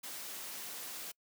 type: noise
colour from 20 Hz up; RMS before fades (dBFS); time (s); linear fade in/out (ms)
white; -44; 0.03-1.12; 10
effects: noise-tail reverb RT60 0.1 s tail -26 dB re dry + high-pass 200 Hz 12 dB/octave